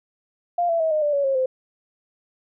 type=tone with pitch steps; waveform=sine; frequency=698.5 / 669.3 / 641.3 / 614.4 / 588.7 / 564.1 / 540.5 / 517.9 Hz; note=F5 / E5 / E5 / D#5 / D5 / C#5 / C#5 / C5; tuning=0 / +26 / -48 / -22 / +4 / +30 / -44 / -18 cents; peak=-18 dBFS; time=0.58-1.46 s; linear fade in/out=5 ms; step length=110 ms; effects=none